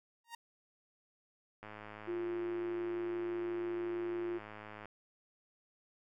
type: tone with exponential growth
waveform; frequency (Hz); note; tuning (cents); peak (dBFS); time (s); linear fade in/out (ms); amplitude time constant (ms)
sawtooth; 932.3; A#5; 0; -37; 0.24-0.35; 5; 22
type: click train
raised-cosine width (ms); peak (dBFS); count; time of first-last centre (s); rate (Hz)
0.5; -33; 343; 1.63-4.856; 106
type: tone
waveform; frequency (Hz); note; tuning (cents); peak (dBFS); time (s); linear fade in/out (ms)
sine; 349.2; F4; 0; -35; 2.07-4.39; 20
effects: none